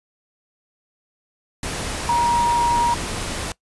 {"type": "tone in noise", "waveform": "sine", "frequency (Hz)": 948, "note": "A#5", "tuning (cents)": 29, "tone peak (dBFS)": -15, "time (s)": [2.09, 2.94], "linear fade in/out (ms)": 2, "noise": "pink", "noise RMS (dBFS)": -27, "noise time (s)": [1.63, 3.52], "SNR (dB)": 9, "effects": ["noise-tail reverb RT60 0.1 s tail -21 dB re dry", "resampled to 24000 Hz"]}